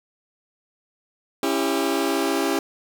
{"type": "chord", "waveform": "sawtooth", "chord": "C# diminished", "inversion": "none", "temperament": "just", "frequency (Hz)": [277.2, 332.6, 399.1], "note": ["C#4", "E4", "G4"], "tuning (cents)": [0, 16, 31], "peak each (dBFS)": -21, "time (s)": [1.43, 2.59], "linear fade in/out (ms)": 2, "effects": []}